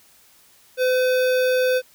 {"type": "tone with notch filter", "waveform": "square", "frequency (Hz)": 508, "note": "B4", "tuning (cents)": 49, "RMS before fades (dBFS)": -19, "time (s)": [0.77, 1.82], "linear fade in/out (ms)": 50, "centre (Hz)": 7900, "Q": 1.2, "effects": ["white hiss -54 dBFS RMS until 1.94 s"]}